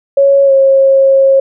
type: tone with pitch glide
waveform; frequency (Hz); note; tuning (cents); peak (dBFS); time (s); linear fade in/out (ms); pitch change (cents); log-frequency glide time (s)
sine; 554.4 to 541.1; C#5 to C#5; 0 to -42; -4; 0.17-1.4; 5; -42; 0.45-0.52
effects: none